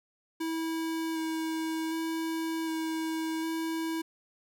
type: tone with vibrato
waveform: square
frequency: 323.1 Hz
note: E4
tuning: 35 cents flat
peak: -31 dBFS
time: 0.4-4.02 s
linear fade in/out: 10 ms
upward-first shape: square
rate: 0.66 Hz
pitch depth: 10 cents each way
effects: none